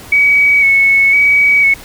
sine tone with vibrato, 2236 Hz, C#7, 14 cents sharp, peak -6 dBFS, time 0.12-1.74 s, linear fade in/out 5 ms, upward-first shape square, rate 0.99 Hz, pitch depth 25 cents each way, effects pink hiss -34 dBFS RMS until 1.84 s

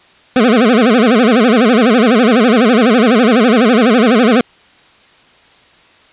25% pulse tone with vibrato, 233.1 Hz, A#3, in tune, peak -3 dBFS, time 0.36-4.41 s, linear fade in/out 2 ms, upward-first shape sine, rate 12 Hz, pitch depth 200 cents each way, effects white hiss -46 dBFS RMS until 6.12 s + resampled to 8000 Hz

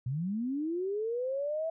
sine linear sweep, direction up, 117.6 to 659.3 Hz, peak -30 dBFS, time 0.06-1.7 s, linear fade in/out 5 ms, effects none

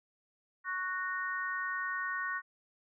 sine chord, F# major, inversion second, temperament just, 1110 / 1480 / 1850 Hz, C#6 / F#6 / A#6, +2 / 0 / -14 cents, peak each -38 / -37 / -37 dBFS, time 0.64-2.42 s, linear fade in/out 50 ms, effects none

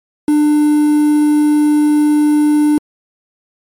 triangle tone with quantisation, 298.5 Hz, D4, 28 cents sharp, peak -6 dBFS, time 0.28-2.78 s, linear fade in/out 2 ms, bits 5, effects MP3 64 kbps

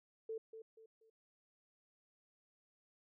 sine tone with echo, 444.9 Hz, A4, 19 cents sharp, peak -40 dBFS, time 0.29-0.38 s, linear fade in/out 5 ms, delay 240 ms, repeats 3, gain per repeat -9 dB, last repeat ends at 1.1 s, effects none

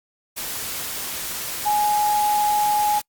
sine tone in noise, 836 Hz, G#5, 11 cents sharp, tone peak -17 dBFS, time 1.65-3 s, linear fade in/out 20 ms, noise white, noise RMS -29 dBFS, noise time 0.36-3.02 s, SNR +9 dB, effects noise-tail reverb RT60 0.1 s tail -25 dB re dry + Opus 48 kbps

